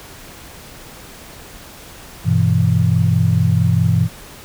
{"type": "chord", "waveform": "sine", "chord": "E minor", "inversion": "first", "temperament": "just", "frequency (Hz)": [98.89, 123.61, 164.81], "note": ["G2", "B2", "E3"], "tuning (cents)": [16, 2, 0], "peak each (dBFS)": -16, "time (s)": [2.24, 4.09], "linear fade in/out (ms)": 50, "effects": ["pink hiss -38 dBFS RMS until 4.44 s"]}